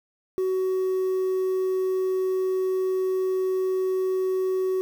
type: tone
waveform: sine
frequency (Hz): 374.8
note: F#4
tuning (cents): +22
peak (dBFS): -19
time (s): 0.38-4.81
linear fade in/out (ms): 0
effects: tanh soft clip ceiling -21 dBFS + 8-bit